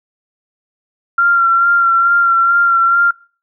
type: tone with vibrato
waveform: sine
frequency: 1376 Hz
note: F6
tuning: 26 cents flat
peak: -8 dBFS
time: 1.18-3.11 s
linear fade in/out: 5 ms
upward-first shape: sine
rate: 2.3 Hz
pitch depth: 24 cents each way
effects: noise-tail reverb RT60 0.4 s tail -22 dB re dry